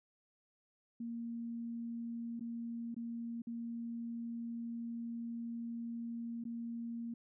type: tone with dropouts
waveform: sine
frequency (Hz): 233.1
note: A#3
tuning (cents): 0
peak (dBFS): -39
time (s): 1-7.14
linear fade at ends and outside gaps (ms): 5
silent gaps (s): 2.396-2.407 / 2.945-2.964 / 3.42-3.47 / 6.44-6.451
effects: none